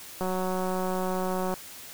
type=click train; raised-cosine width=1 ms; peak=-17 dBFS; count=247; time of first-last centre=0.21-1.54 s; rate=185 Hz; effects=white hiss -44 dBFS RMS until 1.93 s